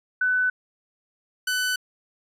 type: tone pair in turn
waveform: sine / sawtooth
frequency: 1500 / 1500 Hz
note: F#6 / F#6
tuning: +23 / +23 cents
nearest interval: unison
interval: 0 cents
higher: neither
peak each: -19 / -19 dBFS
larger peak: neither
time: 0.21-0.5 / 1.47-1.76 s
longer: neither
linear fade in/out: 5 ms
effects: resampled to 32000 Hz